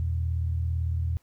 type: tone pair together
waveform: sine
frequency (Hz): 82.8 / 120.7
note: E2 / B2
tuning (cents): +8 / -39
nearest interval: perfect fifth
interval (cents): 653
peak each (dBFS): -25 / -33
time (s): 0-1.17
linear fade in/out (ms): 0
effects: pink hiss -67 dBFS RMS until 1.22 s